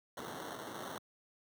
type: noise with sample-and-hold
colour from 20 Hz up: white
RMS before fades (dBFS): -44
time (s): 0.17-0.98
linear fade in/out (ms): 2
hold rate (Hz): 2450
effects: high-pass 150 Hz 12 dB/octave